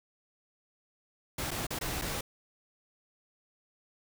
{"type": "noise with dropouts", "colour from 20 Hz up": "pink", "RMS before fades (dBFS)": -35, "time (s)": [1.38, 2.21], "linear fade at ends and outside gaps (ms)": 5, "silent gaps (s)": [[1.508, 1.513], [1.668, 1.705], [1.789, 1.811], [2.015, 2.019]], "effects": []}